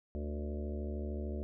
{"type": "harmonic tone with a mistuned harmonic", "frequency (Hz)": 73.42, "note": "D2", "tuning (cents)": 0, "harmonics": [1, 3, 4, 5, 6, 7, 8, 9], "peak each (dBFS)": [-37, -43, -49, -45, -51, -53, -49, -56], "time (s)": [0.15, 1.43], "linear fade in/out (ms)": 0, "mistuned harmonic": 6, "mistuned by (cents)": 73, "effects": []}